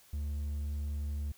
sine tone with hard clipping, 73.1 Hz, D2, 7 cents flat, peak -34 dBFS, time 0.13-1.32 s, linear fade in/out 5 ms, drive 3 dB, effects white hiss -61 dBFS RMS until 1.37 s

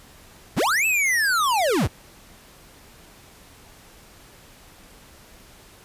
square linear two-way sweep, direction up then down, 38.89 to 2664 to 38.89 Hz, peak -19 dBFS, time 0.56-1.88 s, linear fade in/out 20 ms, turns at 0.86 s, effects pink hiss -49 dBFS RMS until 5.84 s + resampled to 32000 Hz

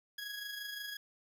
20% pulse tone with amplitude modulation, 1661.2 Hz, G#6, in tune, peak -34 dBFS, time 0.18-0.97 s, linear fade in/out 5 ms, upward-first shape sine, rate 25.7 Hz, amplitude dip 45%, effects none

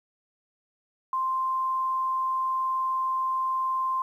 sine tone, 1046.5 Hz, C6, in tune, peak -24 dBFS, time 1.13-4.02 s, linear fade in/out 2 ms, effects 10-bit

